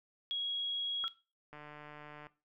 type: tone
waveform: sine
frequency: 3311 Hz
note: G#7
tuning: 6 cents flat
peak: -33 dBFS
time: 0.31-1.08 s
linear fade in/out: 0 ms
type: tone with exponential decay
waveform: sine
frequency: 1346 Hz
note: E6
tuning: 36 cents sharp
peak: -33 dBFS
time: 1.04-1.11 s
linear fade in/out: 0 ms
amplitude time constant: 15 ms
type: click train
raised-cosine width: 0.5 ms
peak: -35 dBFS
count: 111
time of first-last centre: 1.53-2.268 s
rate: 149 Hz
effects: noise-tail reverb RT60 0.3 s tail -17 dB re dry